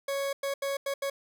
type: tone bursts at uneven times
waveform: 40% pulse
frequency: 554.4 Hz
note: C#5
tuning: in tune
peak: -28 dBFS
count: 5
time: 0.08-0.33 / 0.43-0.54 / 0.62-0.77 / 0.86-0.94 / 1.02-1.1 s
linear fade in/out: 5 ms
effects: none